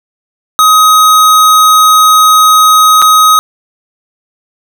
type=tone with dropouts; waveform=square; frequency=1260 Hz; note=D#6; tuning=21 cents sharp; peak=-3 dBFS; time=0.59-3.39 s; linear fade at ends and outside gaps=0 ms; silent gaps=3.018-3.023 s; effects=none